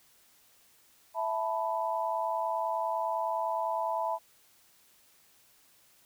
sine chord, E suspended fourth, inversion none, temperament just, 659.3 / 879 / 988.9 Hz, E5 / A5 / B5, 0 / -2 / +2 cents, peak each -33 dBFS, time 1.14-4.19 s, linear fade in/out 50 ms, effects white hiss -63 dBFS RMS until 6.05 s

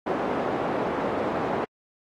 pink band-pass noise, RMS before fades -27 dBFS, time 0.06-1.65 s, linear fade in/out 10 ms, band 300 to 910 Hz, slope 12 dB/octave, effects AAC 48 kbps

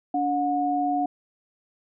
sine tone pair together, 287.7 / 725 Hz, D4 / F#5, -36 / -35 cents, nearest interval octave + major third, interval 1601 cents, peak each -26 / -23 dBFS, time 0.14-1.06 s, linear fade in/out 5 ms, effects none

